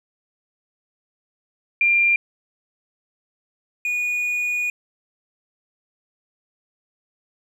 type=tone pair in turn; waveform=sine / triangle; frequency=2388 / 2455 Hz; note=D7 / D#7; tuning=+28 / -24 cents; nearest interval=unison; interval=48 cents; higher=second; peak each=-14 / -19 dBFS; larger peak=first; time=1.81-2.16 / 3.85-4.7 s; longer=second; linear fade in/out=2 ms; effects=none